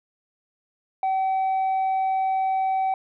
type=tone with tanh clipping; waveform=sine; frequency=764 Hz; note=G5; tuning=45 cents flat; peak=-21 dBFS; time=1.03-2.94 s; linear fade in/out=2 ms; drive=2 dB; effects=none